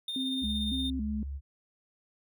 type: tone with tremolo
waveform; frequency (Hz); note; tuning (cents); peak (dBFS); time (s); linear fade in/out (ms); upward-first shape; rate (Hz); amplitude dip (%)
triangle; 3637; A#7; -43; -30; 0.08-0.9; 2; sine; 17; 35
type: tone with vibrato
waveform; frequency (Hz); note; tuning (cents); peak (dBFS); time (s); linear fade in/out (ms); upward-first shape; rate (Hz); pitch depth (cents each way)
sine; 235.9; A#3; +21; -31; 0.16-1.23; 2; square; 1.8; 180
type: tone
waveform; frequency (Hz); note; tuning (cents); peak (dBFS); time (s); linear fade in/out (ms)
sine; 69.4; C#2; +3; -34; 0.41-1.41; 50
effects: none